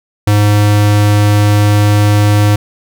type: tone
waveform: square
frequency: 103.83 Hz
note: G#2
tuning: in tune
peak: -7 dBFS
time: 0.27-2.56 s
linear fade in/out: 5 ms
effects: none